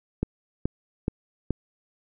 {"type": "click train", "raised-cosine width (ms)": 3, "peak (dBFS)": -11, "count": 4, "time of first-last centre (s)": [0.23, 1.507], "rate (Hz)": 2.35, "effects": []}